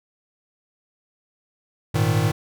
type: chord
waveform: square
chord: Ab suspended second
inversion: none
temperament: equal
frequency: 103.83 / 116.54 / 155.56 Hz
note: Ab2 / Bb2 / Eb3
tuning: 0 / 0 / 0 cents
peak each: -23 dBFS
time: 1.94-2.32 s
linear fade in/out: 10 ms
effects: none